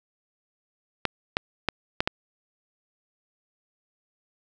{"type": "clicks", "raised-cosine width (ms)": 0.3, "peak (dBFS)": -6, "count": 5, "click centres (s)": [1.053, 1.369, 1.687, 2.005, 2.075], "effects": []}